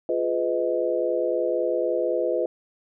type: chord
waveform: sine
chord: F half-diminished seventh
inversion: none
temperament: just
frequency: 349.2 / 419.1 / 502.9 / 628.6 Hz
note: F4 / Ab4 / Cb5 / Eb5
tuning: 0 / +16 / +31 / +18 cents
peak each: -27 / -30 / -25 / -27 dBFS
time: 0.09-2.46 s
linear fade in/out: 2 ms
effects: none